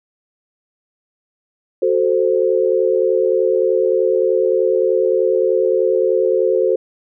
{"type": "chord", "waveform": "sine", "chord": "F# diminished", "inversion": "none", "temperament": "equal", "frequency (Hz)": [370, 440, 523.3], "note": ["F#4", "A4", "C5"], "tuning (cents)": [0, 0, 0], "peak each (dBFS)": -17, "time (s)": [1.82, 6.76], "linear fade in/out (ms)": 5, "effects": []}